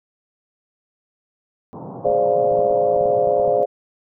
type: band-pass noise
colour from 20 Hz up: pink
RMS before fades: -34 dBFS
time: 1.73-3.63 s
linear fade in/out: 0 ms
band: 110 to 1000 Hz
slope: 48 dB/octave
type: chord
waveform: sine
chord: D half-diminished seventh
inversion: second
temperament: equal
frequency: 415.3 / 523.3 / 587.3 / 698.5 Hz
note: Ab4 / C5 / D5 / F5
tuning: 0 / 0 / 0 / 0 cents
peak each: -22 / -19 / -19 / -21 dBFS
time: 2.04-3.66 s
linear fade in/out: 20 ms
type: clicks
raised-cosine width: 2 ms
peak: -22 dBFS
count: 11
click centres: 2.069 / 2.101 / 2.516 / 2.592 / 2.71 / 2.964 / 3.012 / 3.059 / 3.273 / 3.398 / 3.479 s
effects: none